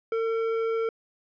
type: tone with hard clipping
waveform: sine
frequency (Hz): 452.3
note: A4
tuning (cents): +48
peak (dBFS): -26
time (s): 0.12-0.89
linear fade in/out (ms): 2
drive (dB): 9
effects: resampled to 11025 Hz